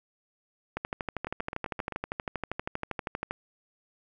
two click trains, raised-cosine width 0.5 ms, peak -16 / -20 dBFS, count 33 / 6, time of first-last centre 0.77-3.31 / 1.27-1.923 s, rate 12.6 / 7.66 Hz, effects none

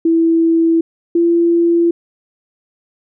sine tone pair in turn, 329.6 / 339.7 Hz, E4 / F4, 0 / -48 cents, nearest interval minor second, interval 52 cents, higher second, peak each -9 dBFS, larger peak neither, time 0.05-0.81 / 1.15-1.91 s, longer neither, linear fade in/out 5 ms, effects none

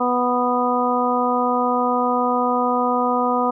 harmonic tone, 246.9 Hz, B3, in tune, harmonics 1 / 2 / 3 / 4 / 5, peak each -23 / -23 / -23 / -23 / -23 dBFS, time 0-3.51 s, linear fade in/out 10 ms, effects none

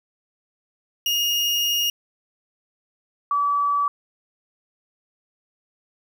35% pulse / sine tone pair in turn, 2852 / 1148.6 Hz, F7 / D6, +36 / -39 cents, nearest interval octave + major third, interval 1575 cents, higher first, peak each -18 dBFS, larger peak neither, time 1.06-1.9 / 3.31-3.88 s, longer first, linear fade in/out 2 ms, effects 10-bit

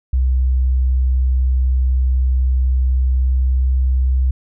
sine tone with pitch glide, 64 to 64.45 Hz, C2 to C2, -38 to -26 cents, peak -12 dBFS, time 0.13-4.31 s, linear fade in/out 5 ms, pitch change +12 cents, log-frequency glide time 2.9-3.6 s, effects none

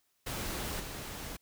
pink noise with level steps, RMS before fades -37 / -42 dBFS, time 0.26-1.37 s, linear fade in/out 10 ms, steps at 0.79 s, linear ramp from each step 20 ms, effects white hiss -75 dBFS RMS until 1.41 s

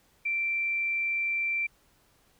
sine tone, 2349 Hz, D7, in tune, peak -26 dBFS, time 0.25-1.67 s, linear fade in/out 10 ms, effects pink hiss -65 dBFS RMS until 2.39 s

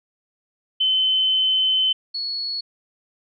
sine tone pair in turn, 3057 / 4375 Hz, G7 / C#8, -44 / -24 cents, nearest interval tritone, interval 620 cents, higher second, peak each -16 / -24 dBFS, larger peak first, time 0.8-1.93 / 2.14-2.61 s, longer first, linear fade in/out 10 ms, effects none

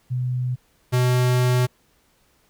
sine / square tone pair in turn, 125.7 / 125.12 Hz, B2 / B2, +31 / +23 cents, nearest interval unison, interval 8 cents, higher first, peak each -21 / -17 dBFS, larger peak second, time 0.1-0.56 / 0.92-1.67 s, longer second, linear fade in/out 20 ms, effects pink hiss -62 dBFS RMS until 2.49 s

